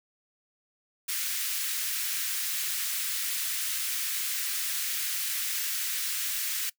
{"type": "high-pass noise", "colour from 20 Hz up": "white", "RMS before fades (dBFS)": -31, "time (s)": [1.08, 6.7], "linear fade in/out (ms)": 10, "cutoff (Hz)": 1500, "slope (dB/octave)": 24, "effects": ["noise-tail reverb RT60 0.1 s tail -22 dB re dry"]}